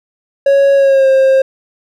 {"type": "tone with pitch glide", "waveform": "triangle", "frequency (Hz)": [554.4, 532.7], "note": ["C#5", "C5"], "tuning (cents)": [0, 31], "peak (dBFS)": -4, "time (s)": [0.46, 1.42], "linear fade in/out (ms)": 5, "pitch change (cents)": -69, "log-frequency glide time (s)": [0.75, 1.08], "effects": []}